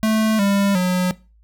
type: tone with pitch steps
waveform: square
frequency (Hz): 218.6 / 199.3 / 181.71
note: A3 / G3 / F#3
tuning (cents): -11 / +29 / -31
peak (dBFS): -16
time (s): 0.03-1.11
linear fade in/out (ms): 0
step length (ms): 360
effects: noise-tail reverb RT60 0.3 s tail -20 dB re dry + added 54 Hz sine -50 dBFS peak until 1.43 s